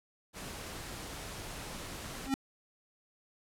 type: noise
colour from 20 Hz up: pink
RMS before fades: -43 dBFS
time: 0.33-2.31 s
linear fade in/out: 50 ms
type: tone with exponential growth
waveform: square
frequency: 270 Hz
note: C#4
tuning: 45 cents flat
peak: -25 dBFS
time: 2.19-2.34 s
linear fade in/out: 0 ms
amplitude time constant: 31 ms
effects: low-pass 12000 Hz 12 dB/octave